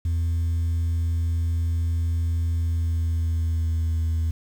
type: tone with pitch glide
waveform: sine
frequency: 83.6 to 81.27 Hz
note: E2 to E2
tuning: +25 to -24 cents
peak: -18 dBFS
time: 0.05-4.31 s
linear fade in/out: 5 ms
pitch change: -49 cents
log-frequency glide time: 2.53-4.04 s
effects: tanh soft clip ceiling -20 dBFS + 8-bit